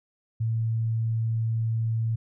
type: tone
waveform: sine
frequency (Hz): 113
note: A2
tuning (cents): +47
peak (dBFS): -23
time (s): 0.4-2.16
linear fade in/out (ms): 10
effects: none